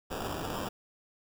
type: noise with sample-and-hold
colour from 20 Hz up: violet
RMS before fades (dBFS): -36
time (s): 0.1-0.69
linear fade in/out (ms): 10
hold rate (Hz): 2100
effects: none